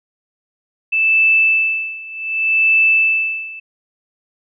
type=tone with tremolo; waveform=sine; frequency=2637 Hz; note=E7; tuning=in tune; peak=-9 dBFS; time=0.92-3.6 s; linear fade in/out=10 ms; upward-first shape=sine; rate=0.66 Hz; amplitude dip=90%; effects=none